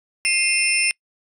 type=tone cluster; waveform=sine; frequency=2118 / 2498 / 2706 / 5320 / 9170 Hz; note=C7 / D#7 / E7 / E8 / D9; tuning=+21 / +6 / +45 / +15 / -42 cents; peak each=-23 dBFS; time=0.25-0.91 s; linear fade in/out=0 ms; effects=noise-tail reverb RT60 0.1 s tail -26 dB re dry + tanh soft clip ceiling -6 dBFS